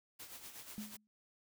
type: noise with tremolo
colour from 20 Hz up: white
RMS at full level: -49 dBFS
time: 0.19-0.97 s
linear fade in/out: 10 ms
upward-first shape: sine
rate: 8.2 Hz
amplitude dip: 60%
type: tone with exponential decay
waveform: sine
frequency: 211.8 Hz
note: G#3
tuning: 34 cents sharp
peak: -38 dBFS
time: 0.78-1.07 s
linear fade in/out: 0 ms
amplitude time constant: 62 ms
effects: none